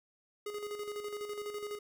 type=tone with tremolo; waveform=square; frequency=415.3 Hz; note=G#4; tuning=in tune; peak=-37 dBFS; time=0.46-1.79 s; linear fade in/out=5 ms; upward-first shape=square; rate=12 Hz; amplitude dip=50%; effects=none